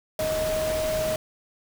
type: tone in noise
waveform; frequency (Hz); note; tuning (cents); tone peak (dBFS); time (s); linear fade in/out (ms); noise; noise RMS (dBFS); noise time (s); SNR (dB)
sine; 627; D#5; +13; -24; 0.19-1.16; 2; pink; -32; 0.19-1.16; +5
effects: none